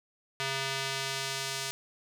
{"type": "tone with band-pass filter sweep", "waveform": "square", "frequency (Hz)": 135.5, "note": "C#3", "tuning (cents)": -39, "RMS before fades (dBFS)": -34, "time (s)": [0.4, 1.71], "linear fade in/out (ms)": 0, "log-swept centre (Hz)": [3100, 5800], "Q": 0.77, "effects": []}